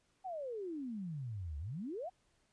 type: exponential two-way sweep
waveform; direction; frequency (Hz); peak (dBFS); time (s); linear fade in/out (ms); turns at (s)
sine; down then up; 784 to 69.3 to 784; -39; 0.24-2.1; 20; 1.58
effects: pink hiss -75 dBFS RMS until 2.52 s + resampled to 22050 Hz